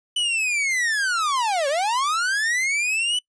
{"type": "linear two-way sweep", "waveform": "45% pulse", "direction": "down then up", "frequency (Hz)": [3000, 537, 3000], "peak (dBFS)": -20, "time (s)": [0.16, 3.19], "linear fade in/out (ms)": 5, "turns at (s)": 1.68, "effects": ["noise-tail reverb RT60 0.1 s tail -24 dB re dry", "resampled to 22050 Hz"]}